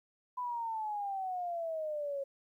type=exponential sweep; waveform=sine; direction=down; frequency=1004 to 546 Hz; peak=-34 dBFS; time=0.37-2.24 s; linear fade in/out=10 ms; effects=12-bit